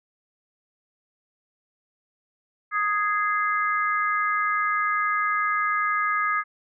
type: harmonic tone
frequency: 415.3 Hz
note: G#4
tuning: in tune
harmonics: 3 / 4 / 5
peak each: -23 / -27 / -29 dBFS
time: 2.71-6.44 s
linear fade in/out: 50 ms
effects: none